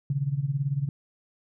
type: tone with tremolo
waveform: sine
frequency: 139.7 Hz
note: C#3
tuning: 14 cents sharp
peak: -21 dBFS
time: 0.1-0.89 s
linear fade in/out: 2 ms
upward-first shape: sine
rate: 18 Hz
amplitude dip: 80%
effects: none